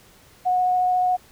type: tone with vibrato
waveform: sine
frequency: 730 Hz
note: F#5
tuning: 24 cents flat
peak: -17 dBFS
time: 0.45-1.17 s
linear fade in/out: 20 ms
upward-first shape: triangle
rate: 14 Hz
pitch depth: 9 cents each way
effects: pink hiss -52 dBFS RMS until 1.31 s